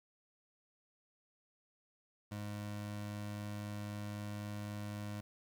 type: tone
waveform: 25% pulse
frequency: 103.83 Hz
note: G#2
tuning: in tune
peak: -37 dBFS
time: 2.31-5.21 s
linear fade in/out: 10 ms
effects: 11-bit